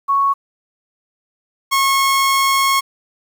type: tone pair in turn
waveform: sine / sawtooth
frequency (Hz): 1108.7 / 1089.7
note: C#6 / C#6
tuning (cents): 0 / -30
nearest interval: unison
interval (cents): 30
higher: first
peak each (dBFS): -12 / -9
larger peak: second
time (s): 0.08-0.34 / 1.71-2.81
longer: second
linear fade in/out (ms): 20
effects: 8-bit